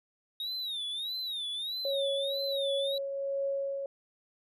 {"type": "tone with vibrato", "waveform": "triangle", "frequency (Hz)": 3729, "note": "A#7", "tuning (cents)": 0, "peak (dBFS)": -32, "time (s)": [0.4, 2.98], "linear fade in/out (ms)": 2, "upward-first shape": "sine", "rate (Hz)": 1.6, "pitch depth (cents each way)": 150}
{"type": "tone with tremolo", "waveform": "sine", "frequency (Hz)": 552, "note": "C#5", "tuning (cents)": -7, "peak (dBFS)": -28, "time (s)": [1.85, 3.86], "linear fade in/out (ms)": 2, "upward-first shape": "triangle", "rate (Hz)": 1.4, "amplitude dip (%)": 45}
{"effects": []}